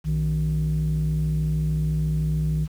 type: tone pair together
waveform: sine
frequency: 61.74 / 155.39 Hz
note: B1 / D#3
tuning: 0 / -2 cents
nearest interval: octave + major third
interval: 1598 cents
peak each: -24 / -20 dBFS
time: 0.04-2.68 s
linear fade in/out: 50 ms
effects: tanh soft clip ceiling -17 dBFS + 8-bit